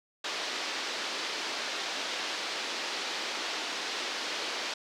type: band-pass noise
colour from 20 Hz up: white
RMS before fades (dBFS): -35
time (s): 0.24-4.74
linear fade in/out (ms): 5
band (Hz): 270 to 5000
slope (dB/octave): 24
effects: none